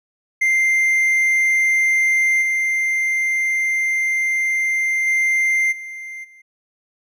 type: tone with level steps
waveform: triangle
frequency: 2093 Hz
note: C7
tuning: in tune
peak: -12 / -15 / -13 / -28 / -42 dBFS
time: 0.41-6.42 s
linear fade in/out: 10 ms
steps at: 2.41 / 5.06 / 5.71 / 6.23 s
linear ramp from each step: 20 ms
effects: none